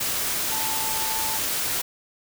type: tone in noise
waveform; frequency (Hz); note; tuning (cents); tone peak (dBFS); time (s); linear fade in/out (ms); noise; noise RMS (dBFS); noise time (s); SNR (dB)
sine; 880; A5; 0; -31; 0.51-1.38; 10; white; -26; 0-1.82; -8
effects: none